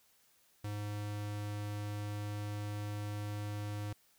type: tone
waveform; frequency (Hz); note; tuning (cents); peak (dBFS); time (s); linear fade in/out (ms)
square; 103.83; G#2; 0; -38; 0.64-3.93; 5
effects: white hiss -69 dBFS RMS until 4.18 s